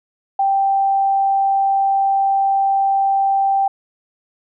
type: tone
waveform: sine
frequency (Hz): 784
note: G5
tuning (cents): 0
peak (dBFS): -13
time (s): 0.39-3.68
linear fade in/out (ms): 5
effects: none